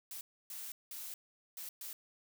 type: noise bursts at uneven times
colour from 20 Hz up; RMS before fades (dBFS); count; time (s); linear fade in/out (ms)
blue; -45; 5; 0.11-0.21 / 0.5-0.72 / 0.91-1.14 / 1.57-1.69 / 1.81-1.93; 2
effects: none